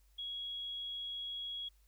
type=tone; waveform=sine; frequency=3322 Hz; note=G#7; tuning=in tune; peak=-39 dBFS; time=0.18-1.69 s; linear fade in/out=10 ms; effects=added 50 Hz sine -64 dBFS peak until 1.87 s + white hiss -75 dBFS RMS until 1.87 s